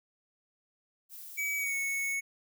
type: noise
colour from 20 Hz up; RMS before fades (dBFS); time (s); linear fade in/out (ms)
violet; -46; 1.09-2.17; 50
type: tone with pitch glide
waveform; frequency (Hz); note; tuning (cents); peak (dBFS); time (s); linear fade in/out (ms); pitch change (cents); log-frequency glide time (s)
square; 2280 to 2209; C#7 to C#7; +48 to -7; -31; 1.37-2.21; 20; -55; 1.57-1.75
effects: none